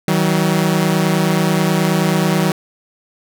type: tone pair together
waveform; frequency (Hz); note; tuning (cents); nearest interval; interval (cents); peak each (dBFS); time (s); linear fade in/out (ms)
sawtooth; 159.5 / 188.86; D#3 / F#3; +43 / +36; minor third; 293; -12; 0.08-2.52; 2
effects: none